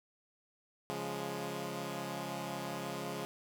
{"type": "chord", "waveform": "10% pulse", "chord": "Db major", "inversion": "none", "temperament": "equal", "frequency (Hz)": [138.59, 174.61, 207.7], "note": ["Db3", "F3", "Ab3"], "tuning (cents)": [0, 0, 0], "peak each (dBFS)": -34, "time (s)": [0.9, 3.25], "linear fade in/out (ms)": 0, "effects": []}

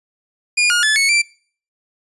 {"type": "tone with pitch steps", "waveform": "sawtooth", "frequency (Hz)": [2428, 1431, 1730, 2206, 2348], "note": ["D#7", "F6", "A6", "C#7", "D7"], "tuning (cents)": [-43, 42, -30, -9, -1], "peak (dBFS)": -9, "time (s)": [0.57, 1.22], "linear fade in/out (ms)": 10, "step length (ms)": 130, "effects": ["noise-tail reverb RT60 0.5 s tail -24 dB re dry", "resampled to 24000 Hz"]}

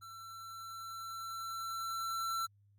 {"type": "tone with level ramp", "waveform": "square", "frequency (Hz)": 1345, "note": "E6", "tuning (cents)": 34, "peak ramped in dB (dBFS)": [-49, -34], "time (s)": [0.01, 2.47], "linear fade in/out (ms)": 20, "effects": ["added 101 Hz sine -64 dBFS peak until 2.78 s", "Opus 48 kbps"]}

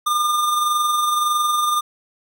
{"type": "tone with amplitude modulation", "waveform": "square", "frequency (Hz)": 1205, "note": "D6", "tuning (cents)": 44, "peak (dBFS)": -16, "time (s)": [0.06, 1.81], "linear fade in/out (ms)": 10, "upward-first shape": "sine", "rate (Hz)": 21.7, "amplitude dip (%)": 35, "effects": []}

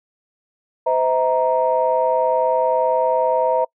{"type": "tone cluster", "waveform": "sine", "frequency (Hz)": [512, 642, 935], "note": ["C5", "E5", "A#5"], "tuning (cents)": [-38, -46, 5], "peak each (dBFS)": -19, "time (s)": [0.86, 3.65], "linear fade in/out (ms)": 10, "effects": ["noise-tail reverb RT60 0.1 s tail -25 dB re dry", "tanh soft clip ceiling -5 dBFS"]}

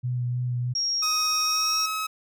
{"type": "tone with vibrato", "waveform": "sine", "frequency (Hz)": 123.47, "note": "B2", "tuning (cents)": 0, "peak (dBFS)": -24, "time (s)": [0.03, 0.74], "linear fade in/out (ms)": 20, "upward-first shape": "sine", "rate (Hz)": 3.2, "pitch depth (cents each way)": 17}
{"type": "tone", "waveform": "sine", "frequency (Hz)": 5588, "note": "F8", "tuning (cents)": 0, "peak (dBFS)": -23, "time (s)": [0.75, 1.86], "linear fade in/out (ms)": 5}
{"type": "tone with pitch glide", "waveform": "sawtooth", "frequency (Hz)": [1258, 1281.5], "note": ["D#6", "E6"], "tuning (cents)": [19, -49], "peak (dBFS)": -23, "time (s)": [1.02, 2.07], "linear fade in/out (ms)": 10, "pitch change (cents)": 32, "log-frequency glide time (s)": [1.42, 1.78]}
{"effects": []}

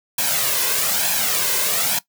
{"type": "noise with flanger", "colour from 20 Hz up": "white", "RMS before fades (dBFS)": -20, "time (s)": [0.18, 1.99], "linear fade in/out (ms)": 5, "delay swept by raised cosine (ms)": [1.2, 1.98], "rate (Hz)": 1.1, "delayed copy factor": 0.65, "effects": ["noise-tail reverb RT60 0.1 s tail -18 dB re dry", "high-pass 150 Hz 12 dB/octave"]}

